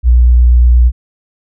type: tone with vibrato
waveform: sine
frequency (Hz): 60.5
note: B1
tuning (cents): -35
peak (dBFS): -3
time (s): 0.03-0.92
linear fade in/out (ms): 50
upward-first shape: sine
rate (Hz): 8.4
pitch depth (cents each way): 12
effects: none